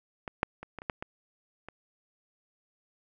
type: clicks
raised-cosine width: 0.5 ms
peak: -21 / -9 / -26 / -24 / -28 / -15 / -21 / -27 dBFS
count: 8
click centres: 0.278 / 0.431 / 0.63 / 0.787 / 0.819 / 0.898 / 1.025 / 1.686 s
effects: none